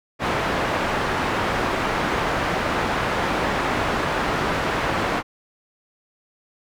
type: low-pass noise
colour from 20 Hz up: white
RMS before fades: -23 dBFS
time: 0.19-5.23 s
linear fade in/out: 50 ms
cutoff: 1400 Hz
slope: 12 dB/octave
effects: none